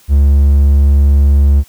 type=tone; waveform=triangle; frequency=70.5 Hz; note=C#2; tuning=30 cents sharp; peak=-3 dBFS; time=0.08-1.64 s; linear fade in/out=50 ms; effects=white hiss -46 dBFS RMS until 1.68 s